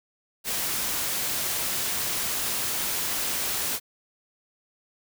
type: noise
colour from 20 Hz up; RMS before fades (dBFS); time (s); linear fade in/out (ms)
white; -28; 0.44-3.8; 50
effects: none